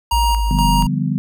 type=tone with tremolo; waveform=square; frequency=942 Hz; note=A#5; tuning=18 cents sharp; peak=-16 dBFS; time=0.11-0.87 s; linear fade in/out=5 ms; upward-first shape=square; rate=2.1 Hz; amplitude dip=60%
type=linear sweep; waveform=sine; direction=down; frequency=60 to 42.94 Hz; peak=-15 dBFS; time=0.12-0.87 s; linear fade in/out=10 ms
type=chord; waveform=sine; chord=G dominant seventh; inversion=second; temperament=equal; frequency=146.83 / 174.61 / 196 / 246.9 Hz; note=D3 / F3 / G3 / B3; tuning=0 / 0 / 0 / 0 cents; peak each=-20 / -23 / -22 / -23 dBFS; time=0.51-1.18 s; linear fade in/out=0 ms
effects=none